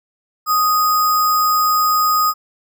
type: tone with sample-and-hold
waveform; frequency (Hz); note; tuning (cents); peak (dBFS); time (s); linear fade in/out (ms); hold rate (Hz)
sine; 1244; D#6; -1; -12; 0.46-2.34; 50; 6300
effects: none